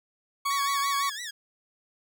40% pulse tone, 1119 Hz, C#6, 16 cents sharp, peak -24 dBFS, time 0.45-1.1 s, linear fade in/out 10 ms
15% pulse tone with vibrato, 1800 Hz, A6, 39 cents sharp, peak -28 dBFS, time 0.5-1.31 s, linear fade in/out 10 ms, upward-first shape sine, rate 5.9 Hz, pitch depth 160 cents each way
effects none

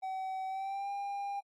triangle tone with pitch glide, 760 to 801.9 Hz, F#5 to G5, +46 to +39 cents, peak -33 dBFS, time 0.02-1.41 s, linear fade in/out 20 ms, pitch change +93 cents, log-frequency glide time 0.47-0.9 s, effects AAC 48 kbps

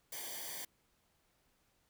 white noise with comb filter, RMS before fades -44 dBFS, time 0.12-0.65 s, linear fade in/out 5 ms, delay 0.75 ms, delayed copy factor -0.9, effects pink hiss -75 dBFS RMS until 1.89 s

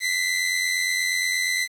sawtooth tone pair together, 1978.5 / 2067 Hz, B6 / C7, +3 / -22 cents, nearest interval minor second, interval 75 cents, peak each -21 dBFS, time 0-1.68 s, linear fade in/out 50 ms, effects low-pass 11000 Hz 12 dB/octave + 8-bit

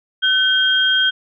sine tone pair together, 1520 / 3221 Hz, F#6 / G7, +46 / +46 cents, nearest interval octave + minor second, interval 1300 cents, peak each -16 / -15 dBFS, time 0.22-1.11 s, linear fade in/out 20 ms, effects none

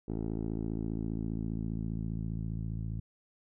10% pulse tone with low-pass filter sweep, 55 Hz, A1, in tune, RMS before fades -35 dBFS, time 0.08-3 s, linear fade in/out 5 ms, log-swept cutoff 440 to 130 Hz, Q 1.4, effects none

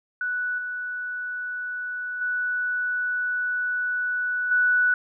sine tone with level steps, 1480 Hz, F#6, in tune, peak -24 / -28 / -23 / -17 dBFS, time 0.21-4.94 s, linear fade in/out 2 ms, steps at 0.58 / 2.21 / 4.51 s, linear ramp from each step 5 ms, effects none

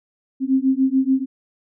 sine beating tone pair, 261.6 / 268.5 Hz, C4 / C4, 0 / +45 cents, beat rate 6.9 Hz, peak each -18 dBFS, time 0.4-1.26 s, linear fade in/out 50 ms, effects none

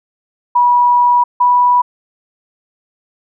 sine tone pair in turn, 972 / 981 Hz, B5 / B5, -28 / -12 cents, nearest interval unison, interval 16 cents, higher second, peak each -7 dBFS, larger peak neither, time 0.55-1.24 / 1.4-1.82 s, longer first, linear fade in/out 10 ms, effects none

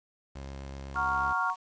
sawtooth tone with vibrato, 68.3 Hz, C#2, 25 cents flat, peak -35 dBFS, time 0.35-1.33 s, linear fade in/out 10 ms, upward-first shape square, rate 8.1 Hz, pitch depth 10 cents each way
sine chord, F# major, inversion none, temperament equal, 740 / 932.3 / 1108.7 Hz, F#5 / A#5 / C#6, 0 / 0 / 0 cents, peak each -35 / -32 / -30 dBFS, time 0.94-1.56 s, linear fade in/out 50 ms
sine tone, 1396.9 Hz, F6, in tune, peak -30 dBFS, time 0.96-1.5 s, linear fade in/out 0 ms
effects resampled to 16000 Hz + 9-bit

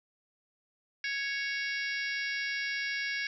harmonic tone with a mistuned harmonic, 554.4 Hz, C#5, in tune, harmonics 3 / 4 / 5 / 6 / 7 / 8 / 9 / 10, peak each -35 / -35 / -43 / -47 / -47 / -50 / -43 / -43 dBFS, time 1.04-3.27 s, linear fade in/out 2 ms, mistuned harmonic 9, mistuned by -30 cents, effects none

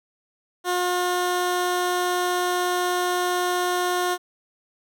15% pulse tone, 358.4 Hz, F4, 45 cents sharp, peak -15 dBFS, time 0.64-4.18 s, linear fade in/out 50 ms, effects none

